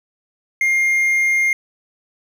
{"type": "tone", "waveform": "triangle", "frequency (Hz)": 2120, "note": "C7", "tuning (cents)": 22, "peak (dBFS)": -12, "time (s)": [0.61, 1.53], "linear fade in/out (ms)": 2, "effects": []}